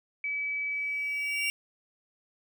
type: tone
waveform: sine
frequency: 2291 Hz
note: D7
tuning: 44 cents flat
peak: -29 dBFS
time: 0.24-1.5 s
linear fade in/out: 2 ms
type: tone with exponential growth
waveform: sawtooth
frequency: 2775 Hz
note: F7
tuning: 12 cents flat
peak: -25 dBFS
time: 0.71-1.5 s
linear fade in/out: 0 ms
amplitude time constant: 170 ms
effects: none